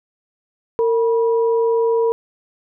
sine tone pair together, 457.8 / 970 Hz, A#4 / B5, -31 / -31 cents, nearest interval octave + minor second, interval 1300 cents, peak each -14 / -25 dBFS, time 0.79-2.12 s, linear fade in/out 0 ms, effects none

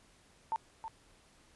sine tone with echo, 894 Hz, A5, 27 cents sharp, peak -30 dBFS, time 0.52-0.56 s, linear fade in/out 0 ms, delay 320 ms, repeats 1, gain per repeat -9 dB, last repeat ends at 0.88 s, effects pink hiss -64 dBFS RMS until 1.55 s + resampled to 24000 Hz

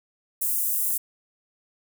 white high-pass noise, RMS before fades -25 dBFS, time 0.41-0.98 s, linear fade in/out 10 ms, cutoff 8900 Hz, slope 24 dB/octave, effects none

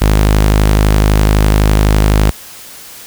sawtooth tone, 51.91 Hz, G#1, in tune, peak -3 dBFS, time 0.01-2.31 s, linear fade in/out 10 ms, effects white hiss -33 dBFS RMS until 3.06 s

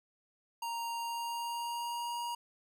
square tone with pitch glide, 932.3 to 950.2 Hz, A#5 to A#5, 0 to +33 cents, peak -36 dBFS, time 0.62-2.35 s, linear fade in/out 5 ms, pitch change +33 cents, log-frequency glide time 0.98-2.19 s, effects none

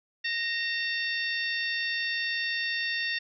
harmonic tone with a mistuned harmonic, 905 Hz, A5, 48 cents sharp, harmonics 2 / 3 / 4 / 5 / 6, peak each -30 / -34 / -36 / -38 / -40 dBFS, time 0.24-3.19 s, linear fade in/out 10 ms, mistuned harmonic 2, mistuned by +48 cents, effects none

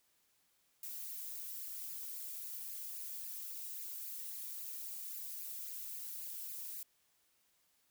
violet noise with flanger, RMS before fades -45 dBFS, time 0.83-6.83 s, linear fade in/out 2 ms, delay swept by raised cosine 0.42 to 2.12 ms, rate 3.7 Hz, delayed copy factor +0.65, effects white hiss -75 dBFS RMS until 7.9 s

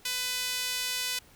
sawtooth tone with high-pass filter, 500 Hz, B4, 21 cents sharp, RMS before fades -32 dBFS, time 0.05-1.19 s, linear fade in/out 5 ms, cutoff 2900 Hz, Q 0.98, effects pink hiss -57 dBFS RMS until 1.35 s

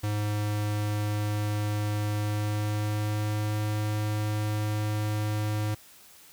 square tone with pitch glide, 104.8 to 106.02 Hz, G#2 to G#2, +16 to +36 cents, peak -27 dBFS, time 0.03-5.75 s, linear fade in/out 10 ms, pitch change +20 cents, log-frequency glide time 2.12-3.56 s, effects white hiss -53 dBFS RMS until 6.32 s

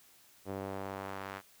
sawtooth tone with band-pass filter sweep, 97.2 Hz, G2, 14 cents flat, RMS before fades -41 dBFS, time 0.45-1.42 s, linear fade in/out 50 ms, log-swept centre 470 to 1500 Hz, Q 1, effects white hiss -62 dBFS RMS until 1.6 s

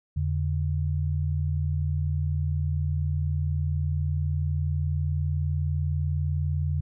sine tone pair together, 84.1 / 144.06 Hz, E2 / D3, +35 / -33 cents, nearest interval major sixth, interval 932 cents, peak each -25 / -28 dBFS, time 0.16-6.81 s, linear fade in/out 10 ms, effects none

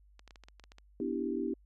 clicks, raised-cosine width 0.2 ms, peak -35 dBFS, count 10, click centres 0.194 / 0.277 / 0.308 / 0.358 / 0.437 / 0.485 / 0.597 / 0.639 / 0.719 / 0.784 s
sine chord, E minor seventh, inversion second, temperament equal with one note detuned, 246.9 / 292.5 / 329.6 / 392 Hz, B3 / D4 / E4 / G4, 0 / -7 / 0 / 0 cents, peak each -37 dBFS, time 1-1.54 s, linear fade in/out 2 ms
effects added 50 Hz sine -59 dBFS peak until 1.65 s

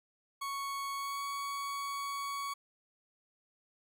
40% pulse tone with pitch glide, 1108.7 to 1120.9 Hz, C#6 to C#6, 0 to +19 cents, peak -35 dBFS, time 0.41-2.54 s, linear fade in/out 10 ms, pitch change +19 cents, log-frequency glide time 0.95-1.23 s, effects none

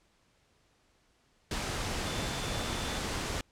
sine tone in noise, 3520 Hz, A7, in tune, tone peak -44 dBFS, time 2.06-2.98 s, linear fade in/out 2 ms, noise pink, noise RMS -34 dBFS, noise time 1.51-3.41 s, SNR -13 dB, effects pink hiss -69 dBFS RMS until 3.51 s + low-pass 8000 Hz 12 dB/octave

